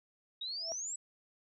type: exponential sweep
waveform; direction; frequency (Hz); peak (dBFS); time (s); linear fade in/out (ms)
sine; up; 3729 to 7902; -37; 0.41-0.96; 5
type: tone with exponential growth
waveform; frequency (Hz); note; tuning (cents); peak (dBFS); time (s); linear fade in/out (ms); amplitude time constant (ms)
sine; 659.3; E5; 0; -35; 0.55-0.72; 0; 36
effects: none